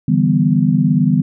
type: chord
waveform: sine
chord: E minor seventh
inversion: third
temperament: equal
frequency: 146.83 / 164.81 / 196 / 246.9 Hz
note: D3 / E3 / G3 / B3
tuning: 0 / 0 / 0 / 0 cents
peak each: -16 dBFS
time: 0.08-1.22 s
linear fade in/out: 5 ms
effects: none